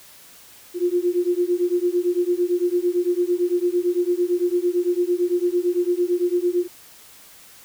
sine beating tone pair, 349.2 / 358.1 Hz, F4 / F4, 0 / +43 cents, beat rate 8.9 Hz, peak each -21 dBFS, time 0.74-6.68 s, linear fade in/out 50 ms, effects white hiss -47 dBFS RMS until 7.64 s

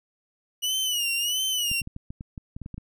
sawtooth tone with vibrato, 2916 Hz, F#7, 26 cents flat, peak -21 dBFS, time 0.62-1.82 s, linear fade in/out 20 ms, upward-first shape sine, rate 1.5 Hz, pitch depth 100 cents each way
clicks, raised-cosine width 5 ms, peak -24 dBFS, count 12, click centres 1.715 / 1.817 / 1.874 / 1.964 / 2.105 / 2.209 / 2.378 / 2.565 / 2.617 / 2.661 / 2.743 / 2.78 s
effects none

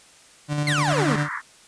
35% pulse tone with tremolo, 147.5 Hz, D3, 8 cents sharp, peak -19 dBFS, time 0.48-1.29 s, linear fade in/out 50 ms, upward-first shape square, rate 10 Hz, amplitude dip 35%
30% pulse exponential sweep, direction down, 2200 to 196 Hz, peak -19 dBFS, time 0.67-1.16 s, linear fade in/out 2 ms
white band-pass noise, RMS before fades -30 dBFS, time 0.86-1.42 s, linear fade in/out 50 ms, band 950 to 2000 Hz, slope 96 dB/octave
effects white hiss -51 dBFS RMS until 1.67 s + resampled to 22050 Hz

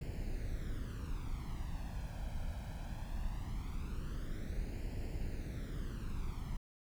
brown noise with flanger, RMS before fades -40 dBFS, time 0.01-6.57 s, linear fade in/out 5 ms, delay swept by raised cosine 0.41 to 1.28 ms, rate 0.2 Hz, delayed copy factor +0.7, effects none

